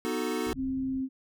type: chord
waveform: square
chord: B dominant seventh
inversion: none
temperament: equal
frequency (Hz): 246.9 / 311.1 / 370 / 440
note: B3 / D#4 / F#4 / A4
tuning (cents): 0 / 0 / 0 / 0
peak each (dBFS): -35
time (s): 0.05-0.53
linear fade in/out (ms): 0
type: low-pass noise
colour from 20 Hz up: pink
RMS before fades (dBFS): -45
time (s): 0.46-1.02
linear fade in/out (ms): 10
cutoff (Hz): 160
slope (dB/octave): 24
type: tone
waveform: sine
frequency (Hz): 263.7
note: C4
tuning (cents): +14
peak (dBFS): -28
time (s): 0.55-1.09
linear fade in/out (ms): 50
effects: none